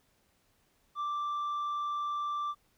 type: tone with tanh clipping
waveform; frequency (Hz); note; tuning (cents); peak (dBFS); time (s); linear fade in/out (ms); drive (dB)
sine; 1174.7; D6; 0; -32; 0.95-2.55; 50; 3
effects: pink hiss -71 dBFS RMS until 2.77 s